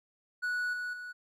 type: tone with level steps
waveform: triangle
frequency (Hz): 1471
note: F#6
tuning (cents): -11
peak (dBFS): -28 / -32 / -38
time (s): 0.42-1.13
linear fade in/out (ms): 20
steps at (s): 0.73 / 0.93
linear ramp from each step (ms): 5
effects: none